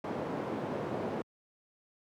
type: band-pass noise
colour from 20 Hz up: white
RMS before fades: -36 dBFS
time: 0.04-1.22 s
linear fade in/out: 2 ms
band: 130 to 560 Hz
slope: 12 dB/octave
effects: high-pass 80 Hz 12 dB/octave